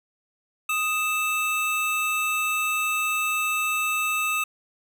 square tone pair together, 1246.1 / 2637 Hz, D#6 / E7, +2 / 0 cents, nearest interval octave + minor second, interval 1298 cents, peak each -28 / -25 dBFS, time 0.69-4.44 s, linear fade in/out 5 ms, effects none

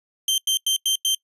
sawtooth tone bursts, 3136 Hz, G7, in tune, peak -15 dBFS, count 5, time 0.28-1.148 s, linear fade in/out 2 ms, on 100 ms, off 92 ms, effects noise-tail reverb RT60 0.1 s tail -23 dB re dry + resampled to 32000 Hz

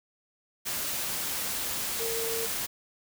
sine tone in noise, 456.5 Hz, A#4, 36 cents flat, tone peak -32 dBFS, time 1.99-2.47 s, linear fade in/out 20 ms, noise white, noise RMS -32 dBFS, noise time 0.65-2.67 s, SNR -3 dB, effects none

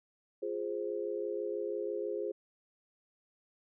sine chord, F minor, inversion none, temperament equal, 349.2 / 415.3 / 523.3 Hz, F4 / Ab4 / C5, 0 / 0 / 0 cents, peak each -39 / -36 / -39 dBFS, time 0.42-2.32 s, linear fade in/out 10 ms, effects none

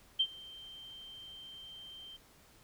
sine tone with ADSR envelope, 3136 Hz, G7, in tune, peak -24 dBFS, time 0.19-2.17 s, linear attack 13 ms, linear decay 61 ms, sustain -23 dB, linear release 12 ms, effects pink hiss -62 dBFS RMS until 2.63 s

